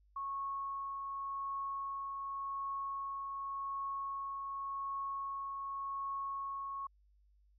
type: tone with tremolo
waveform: sine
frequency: 1100 Hz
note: C#6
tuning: 14 cents flat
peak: -36 dBFS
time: 0.16-6.87 s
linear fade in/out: 5 ms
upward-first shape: triangle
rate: 0.88 Hz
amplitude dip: 30%
effects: added 50 Hz sine -65 dBFS peak until 7.58 s